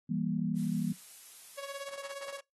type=chord; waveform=sine; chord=E diminished; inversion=none; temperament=just; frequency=164.81 / 197.78 / 237.3 Hz; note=E3 / G3 / Bb3; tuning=0 / +16 / +31 cents; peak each=-34 dBFS; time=0.09-0.93 s; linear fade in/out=10 ms
type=noise; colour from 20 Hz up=blue; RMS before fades=-50 dBFS; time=0.54-1.86 s; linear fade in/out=50 ms
type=tone with tremolo; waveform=sawtooth; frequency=557 Hz; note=C#5; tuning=8 cents sharp; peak=-33 dBFS; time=1.57-2.41 s; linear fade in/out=20 ms; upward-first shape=sine; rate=17 Hz; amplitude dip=70%
effects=noise-tail reverb RT60 0.2 s tail -22 dB re dry + AAC 32 kbps